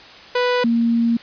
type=tone pair in turn; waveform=sawtooth / sine; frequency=493.9 / 232.6 Hz; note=B4 / A#3; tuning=0 / -4 cents; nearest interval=octave + minor second; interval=1304 cents; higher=first; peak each=-12 / -14 dBFS; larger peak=first; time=0.35-0.64 / 0.64-1.17 s; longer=second; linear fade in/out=5 ms; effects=white hiss -41 dBFS RMS until 1.22 s + resampled to 11025 Hz